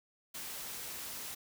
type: noise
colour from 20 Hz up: white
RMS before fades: -43 dBFS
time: 0.34-1.35 s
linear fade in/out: 10 ms
effects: none